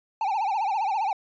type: tone with vibrato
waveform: triangle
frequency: 830.6 Hz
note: G#5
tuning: in tune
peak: -21 dBFS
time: 0.21-1.13 s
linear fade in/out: 2 ms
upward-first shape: triangle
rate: 15 Hz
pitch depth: 190 cents each way
effects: resampled to 16000 Hz